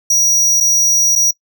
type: tone with dropouts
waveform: square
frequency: 5780 Hz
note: F#8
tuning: 41 cents flat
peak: -9 dBFS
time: 0.1-1.31 s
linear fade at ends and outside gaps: 5 ms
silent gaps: 0.603-0.607 / 1.154-1.159 s
effects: noise-tail reverb RT60 0.1 s tail -22 dB re dry